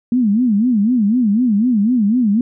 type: tone with vibrato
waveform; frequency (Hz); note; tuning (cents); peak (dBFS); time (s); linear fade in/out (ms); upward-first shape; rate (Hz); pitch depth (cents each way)
sine; 225.9; A3; +46; -11; 0.12-2.41; 2; sine; 4; 220
effects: none

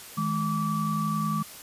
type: tone cluster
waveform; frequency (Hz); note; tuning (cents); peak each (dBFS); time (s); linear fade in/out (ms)
sine; 159.8 / 211 / 1156; D#3 / G#3 / D6; +47 / +28 / -28; -29; 0.17-1.43; 10
effects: white hiss -44 dBFS RMS until 1.62 s + resampled to 32000 Hz

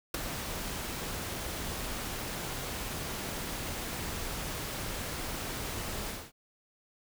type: noise with ADSR envelope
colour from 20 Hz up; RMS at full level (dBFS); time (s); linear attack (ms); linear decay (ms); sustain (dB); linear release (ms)
pink; -29; 0.14-6.32; 4; 11; -8; 230
effects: none

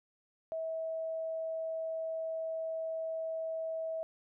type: tone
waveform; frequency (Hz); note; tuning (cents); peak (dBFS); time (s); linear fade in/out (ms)
sine; 647; E5; -32; -34; 0.52-4.03; 0
effects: none

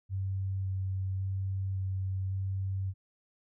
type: tone with vibrato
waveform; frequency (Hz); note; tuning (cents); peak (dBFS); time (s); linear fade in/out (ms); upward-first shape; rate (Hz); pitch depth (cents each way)
sine; 95.6; G2; -43; -30; 0.09-2.94; 50; square; 0.9; 9
effects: none

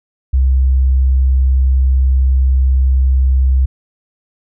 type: tone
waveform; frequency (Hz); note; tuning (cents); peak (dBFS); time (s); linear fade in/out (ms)
sine; 65.41; C2; 0; -8; 0.33-3.66; 10
effects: none

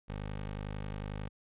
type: tone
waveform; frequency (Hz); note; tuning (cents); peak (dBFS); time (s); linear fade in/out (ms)
15% pulse; 51.1; G#1; -27; -31; 0.08-1.29; 20
effects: resampled to 8000 Hz

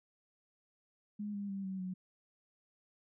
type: tone with pitch steps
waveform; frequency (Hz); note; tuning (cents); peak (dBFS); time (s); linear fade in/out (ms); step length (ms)
sine; 207.7 / 201.7 / 195.82 / 190.13 / 184.61; G#3 / G3 / G3 / F#3 / F#3; 0 / +50 / -2 / +47 / -4; -37; 1.19-1.94; 10; 150
effects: none

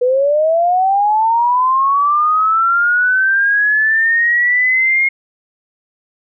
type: linear sweep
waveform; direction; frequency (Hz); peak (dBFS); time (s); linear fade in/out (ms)
sine; up; 485.9 to 2152; -10; 0.01-5.09; 10
effects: none

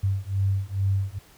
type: beating tone pair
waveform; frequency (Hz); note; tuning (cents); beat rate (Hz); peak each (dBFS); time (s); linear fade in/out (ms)
sine; 96.4 / 98.7; G2 / G2; -28 / +12; 2.3; -25; 0.03-1.19; 10
effects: pink hiss -54 dBFS RMS until 1.37 s

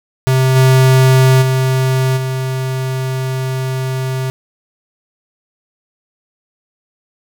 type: tone with level steps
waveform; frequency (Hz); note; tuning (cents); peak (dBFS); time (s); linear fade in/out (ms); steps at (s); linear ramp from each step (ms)
square; 130.81; C3; 0; -10 / -7 / -12 / -17; 0.27-4.3; 0; 0.55 / 1.41 / 2.16; 20
effects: none

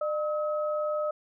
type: tone pair together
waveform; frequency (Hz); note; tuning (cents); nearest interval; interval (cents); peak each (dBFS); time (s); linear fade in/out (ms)
sine; 603.6 / 1279; D5 / D#6; +47 / +47; octave + minor second; 1300; -27 / -34; 0.01-1.11; 5
effects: none

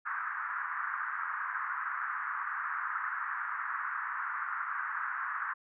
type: band-pass noise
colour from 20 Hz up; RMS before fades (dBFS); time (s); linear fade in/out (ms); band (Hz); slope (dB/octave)
pink; -36; 0.05-5.54; 20; 1100 to 1700; 48
effects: none

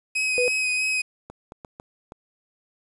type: tone with vibrato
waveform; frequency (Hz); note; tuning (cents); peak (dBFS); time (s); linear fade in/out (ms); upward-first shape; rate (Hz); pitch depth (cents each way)
40% pulse; 2523; D#7; +23; -21; 0.15-1.02; 10; sine; 3.1; 19
type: tone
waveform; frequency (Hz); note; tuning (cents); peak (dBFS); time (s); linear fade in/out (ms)
sine; 493.9; B4; 0; -20; 0.38-0.48; 0
type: clicks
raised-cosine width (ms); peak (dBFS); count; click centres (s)
1; -25; 5; 1.3 / 1.521 / 1.648 / 1.799 / 2.121
effects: resampled to 24000 Hz + 8-bit

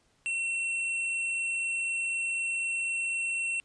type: tone with hard clipping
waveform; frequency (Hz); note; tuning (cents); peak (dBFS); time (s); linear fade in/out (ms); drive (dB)
sine; 2712; E7; +49; -30; 0.26-3.6; 0; 8
effects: pink hiss -68 dBFS RMS until 3.64 s + resampled to 22050 Hz

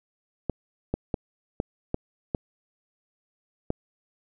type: clicks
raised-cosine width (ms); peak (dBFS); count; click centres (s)
2; -12; 7; 0.497 / 0.94 / 1.142 / 1.601 / 1.944 / 2.348 / 3.704
effects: none

